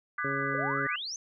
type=chord; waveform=sine; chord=G# half-diminished seventh; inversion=second; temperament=just; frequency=1196.1 / 1495.1 / 1661.2 / 1993.5 Hz; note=D6 / F#6 / G#6 / B6; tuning=+31 / +18 / 0 / +16 cents; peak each=-34 / -34 / -37 / -37 dBFS; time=0.18-0.96 s; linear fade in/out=5 ms
type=harmonic tone; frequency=138.59 Hz; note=C#3; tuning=in tune; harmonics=1 / 2 / 3 / 4; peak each=-38 / -37 / -37 / -40 dBFS; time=0.24-0.87 s; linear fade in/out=5 ms
type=exponential sweep; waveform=sine; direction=up; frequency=482.6 to 6400 Hz; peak=-34 dBFS; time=0.54-1.16 s; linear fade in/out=2 ms
effects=none